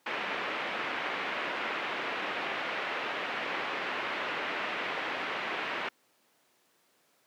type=low-pass noise; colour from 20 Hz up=white; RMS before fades=-34 dBFS; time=0.06-5.89 s; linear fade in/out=5 ms; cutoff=2600 Hz; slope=24 dB/octave; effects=pink hiss -68 dBFS RMS until 7.26 s + high-pass 300 Hz 12 dB/octave